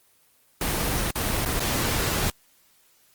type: noise with dropouts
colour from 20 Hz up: pink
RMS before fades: -25 dBFS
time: 0.61-2.3 s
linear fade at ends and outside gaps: 2 ms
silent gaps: 1.108-1.155 / 1.451-1.458 / 1.596-1.603 s
effects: white hiss -61 dBFS RMS until 3.14 s + Opus 24 kbps